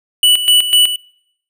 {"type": "tone with tremolo", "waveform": "square", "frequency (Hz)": 2960, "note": "F#7", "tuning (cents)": 0, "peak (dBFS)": -7, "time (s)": [0.23, 0.96], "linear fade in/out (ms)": 2, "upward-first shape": "square", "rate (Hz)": 4, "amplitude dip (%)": 70, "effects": ["noise-tail reverb RT60 0.8 s tail -26 dB re dry"]}